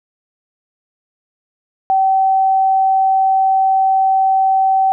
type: tone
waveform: sine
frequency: 768 Hz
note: G5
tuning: 36 cents flat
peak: -10 dBFS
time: 1.9-4.92 s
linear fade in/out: 0 ms
effects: none